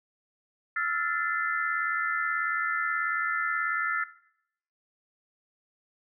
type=chord; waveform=sine; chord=F major seventh; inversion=third; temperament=equal with one note detuned; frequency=1318.5 / 1396.9 / 1760 / 2048 Hz; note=E6 / F6 / A6 / C7; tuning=0 / 0 / 0 / -38 cents; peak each=-33 / -31 / -30 / -34 dBFS; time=0.76-4.04 s; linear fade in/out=5 ms; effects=noise-tail reverb RT60 0.7 s tail -17 dB re dry